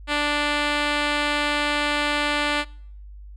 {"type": "tone with low-pass filter", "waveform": "5% pulse", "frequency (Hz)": 293.7, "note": "D4", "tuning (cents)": 0, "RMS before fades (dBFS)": -23, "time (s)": [0.07, 2.65], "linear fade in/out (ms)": 50, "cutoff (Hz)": 5500, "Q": 0.68, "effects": ["noise-tail reverb RT60 0.6 s tail -24 dB re dry", "added 50 Hz sine -38 dBFS peak until 3.36 s"]}